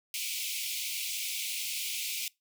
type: high-pass noise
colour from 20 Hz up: pink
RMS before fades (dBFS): -35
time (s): 0.14-2.28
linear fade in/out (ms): 2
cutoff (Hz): 2200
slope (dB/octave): 96
effects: noise-tail reverb RT60 0.2 s tail -23 dB re dry